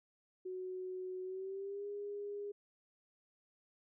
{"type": "tone with pitch glide", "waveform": "sine", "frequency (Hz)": [370, 408.2], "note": ["F#4", "G#4"], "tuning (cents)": [0, -30], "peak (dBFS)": -40, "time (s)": [0.45, 2.52], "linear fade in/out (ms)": 10, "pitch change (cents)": 170, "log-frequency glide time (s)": [1.23, 1.87], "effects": []}